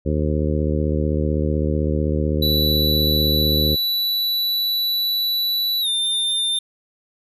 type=harmonic tone; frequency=75.8 Hz; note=D#2; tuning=45 cents flat; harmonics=1 / 2 / 3 / 4 / 5 / 6 / 7; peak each=-21 / -24 / -26 / -27 / -28 / -29 / -29 dBFS; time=0.05-3.76 s; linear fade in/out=20 ms
type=tone with pitch glide; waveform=square; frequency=3951 to 3602 Hz; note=B7 to A7; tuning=0 to +40 cents; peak=-19 dBFS; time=2.42-6.59 s; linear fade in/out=5 ms; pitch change=-160 cents; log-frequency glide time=5.81-5.88 s
effects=none